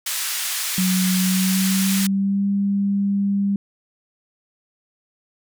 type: band-pass noise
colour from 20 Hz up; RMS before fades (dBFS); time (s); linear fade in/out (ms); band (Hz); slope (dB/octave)
white; -25; 0.06-2.07; 5; 1400 to 13000; 12
type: tone with pitch glide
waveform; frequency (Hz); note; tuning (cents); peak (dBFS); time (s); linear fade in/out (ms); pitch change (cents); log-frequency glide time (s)
sine; 185 to 199.43; F#3 to G3; 0 to +30; -17; 0.78-3.56; 2; +130; 1.21-2.47
effects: none